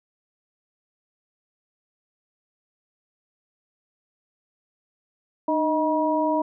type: tone cluster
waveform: sine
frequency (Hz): 304.3 / 627 / 960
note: D#4 / D#5 / B5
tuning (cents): -38 / +13 / -49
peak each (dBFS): -24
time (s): 5.48-6.42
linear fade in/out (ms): 5
effects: none